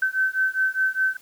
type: beating tone pair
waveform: sine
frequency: 1533 / 1537.9 Hz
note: G6 / G6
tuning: -39 / -34 cents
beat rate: 4.9 Hz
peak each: -23 dBFS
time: 0.02-1.17 s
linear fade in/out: 5 ms
effects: white hiss -53 dBFS RMS until 1.21 s